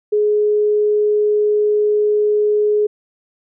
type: tone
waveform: sine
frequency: 419.8 Hz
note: G#4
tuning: 19 cents sharp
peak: -12 dBFS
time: 0.12-2.87 s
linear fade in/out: 10 ms
effects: none